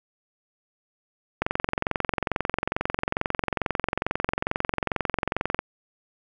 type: click train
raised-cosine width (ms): 0.5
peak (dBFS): -8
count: 94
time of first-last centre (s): 1.42-5.59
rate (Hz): 22.3
effects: none